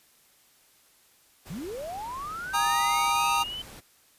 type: noise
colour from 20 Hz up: pink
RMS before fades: -46 dBFS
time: 1.45-3.81 s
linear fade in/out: 20 ms
type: linear sweep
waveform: sine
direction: up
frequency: 138.59 to 3074 Hz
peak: -33 dBFS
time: 1.5-3.62 s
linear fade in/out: 5 ms
type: chord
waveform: square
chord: Eb major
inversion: first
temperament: equal with one note detuned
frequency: 803.2 / 932.3 / 1244.5 Hz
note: G5 / Bb5 / Eb6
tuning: +42 / 0 / 0 cents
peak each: -31 / -27 / -27 dBFS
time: 2.53-3.44 s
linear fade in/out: 20 ms
effects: white hiss -61 dBFS RMS until 4.18 s + resampled to 32000 Hz